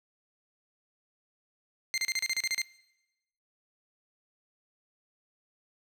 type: tone bursts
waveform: 20% pulse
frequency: 2093 Hz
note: C7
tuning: in tune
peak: -22 dBFS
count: 10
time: 1.94-2.617 s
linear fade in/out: 0 ms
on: 38 ms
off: 33 ms
effects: noise-tail reverb RT60 0.9 s tail -20 dB re dry + low-pass 12000 Hz 12 dB/octave